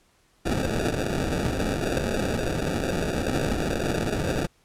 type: noise with sample-and-hold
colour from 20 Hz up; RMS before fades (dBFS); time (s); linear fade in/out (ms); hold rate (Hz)
blue; -26; 0.45-4.47; 10; 1050
effects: pink hiss -63 dBFS RMS until 4.64 s + low-pass 11000 Hz 12 dB/octave